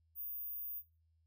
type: tone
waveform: sine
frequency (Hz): 14917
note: A#9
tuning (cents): 0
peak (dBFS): -40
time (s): 0.15-0.83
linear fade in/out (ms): 50
effects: noise-tail reverb RT60 0.3 s tail -20 dB re dry + added 81 Hz sine -70 dBFS peak until 1.26 s